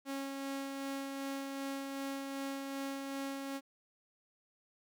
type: tone with tremolo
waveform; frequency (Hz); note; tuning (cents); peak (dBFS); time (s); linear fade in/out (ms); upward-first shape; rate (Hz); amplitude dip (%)
sawtooth; 273.9; C#4; -21; -33; 0.05-3.61; 50; sine; 2.6; 30
effects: none